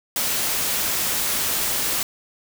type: noise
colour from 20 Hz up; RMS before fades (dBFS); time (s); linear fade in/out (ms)
white; -23; 0.16-2.03; 2
effects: none